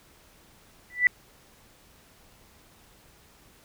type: tone with exponential growth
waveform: sine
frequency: 1975.5 Hz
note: B6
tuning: in tune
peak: -12 dBFS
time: 0.9-1.07 s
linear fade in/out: 1 ms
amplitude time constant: 36 ms
effects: pink hiss -57 dBFS RMS until 3.64 s